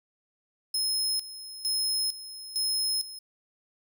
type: tone with tremolo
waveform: sawtooth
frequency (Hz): 5160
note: E8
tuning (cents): -38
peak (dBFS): -23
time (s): 0.74-3.19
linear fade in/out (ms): 5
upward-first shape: square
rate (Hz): 1.1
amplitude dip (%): 80
effects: none